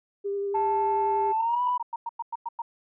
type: tone with vibrato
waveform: sine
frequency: 400 Hz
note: G4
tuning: 35 cents sharp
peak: -26 dBFS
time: 0.24-1.33 s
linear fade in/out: 20 ms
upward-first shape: sine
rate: 11 Hz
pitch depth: 13 cents each way
type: tone with pitch glide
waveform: sine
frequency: 880 to 987.8 Hz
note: A5 to B5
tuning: 0 to 0 cents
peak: -22 dBFS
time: 0.54-1.78 s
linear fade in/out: 10 ms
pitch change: +200 cents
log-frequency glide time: 1.36-1.62 s
type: tone bursts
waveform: sine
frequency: 932.3 Hz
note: A#5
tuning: in tune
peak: -28 dBFS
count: 10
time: 1.4-2.62 s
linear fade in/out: 5 ms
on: 32 ms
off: 100 ms
effects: tanh soft clip ceiling -16 dBFS